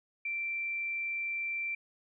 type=tone; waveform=sine; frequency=2349 Hz; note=D7; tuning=in tune; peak=-32 dBFS; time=0.25-1.75 s; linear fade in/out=5 ms; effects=none